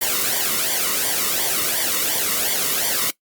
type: noise with flanger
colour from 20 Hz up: white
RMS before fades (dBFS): -21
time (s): 0.01-3.11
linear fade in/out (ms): 10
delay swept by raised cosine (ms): 0.75 to 1.25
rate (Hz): 2.8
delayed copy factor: -0.7
effects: noise-tail reverb RT60 0.1 s tail -19 dB re dry + Opus 48 kbps